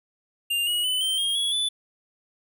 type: tone with pitch steps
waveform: square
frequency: 2800 / 2904 / 3011 / 3123 / 3239 / 3359 / 3483 Hz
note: F7 / F#7 / F#7 / G7 / G#7 / G#7 / A7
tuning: +4 / -33 / +30 / -7 / -44 / +19 / -18 cents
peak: -23 dBFS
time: 0.5-1.69 s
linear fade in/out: 10 ms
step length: 170 ms
effects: none